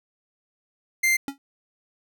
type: tone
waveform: 45% pulse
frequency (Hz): 2093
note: C7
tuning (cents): 0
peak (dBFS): -18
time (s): 1.03-1.17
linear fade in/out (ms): 10
type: tone with exponential decay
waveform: square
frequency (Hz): 277.2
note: C#4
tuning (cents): 0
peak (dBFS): -25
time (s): 1.28-1.38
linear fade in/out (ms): 1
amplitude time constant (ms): 20
effects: none